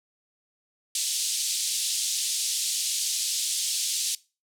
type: band-pass noise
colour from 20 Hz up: white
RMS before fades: -28 dBFS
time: 0.95-4.15 s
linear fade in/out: 2 ms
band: 3300 to 9300 Hz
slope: 24 dB/octave
effects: noise-tail reverb RT60 0.3 s tail -21 dB re dry